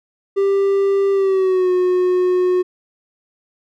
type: tone with pitch glide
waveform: triangle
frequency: 394.4 to 363.8 Hz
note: G4 to F#4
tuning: +11 to -29 cents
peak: -11 dBFS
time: 0.36-2.63 s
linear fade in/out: 20 ms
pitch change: -140 cents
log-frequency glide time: 1.12-1.71 s
effects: none